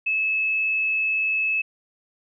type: tone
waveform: sine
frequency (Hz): 2599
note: E7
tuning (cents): -25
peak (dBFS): -20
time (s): 0.06-1.62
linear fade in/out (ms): 10
effects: none